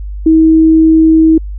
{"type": "tone", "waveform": "sine", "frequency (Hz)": 319.9, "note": "D#4", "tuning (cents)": 48, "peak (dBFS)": -3, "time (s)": [0.26, 1.38], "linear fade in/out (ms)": 5, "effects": ["added 50 Hz sine -19 dBFS peak until 1.58 s"]}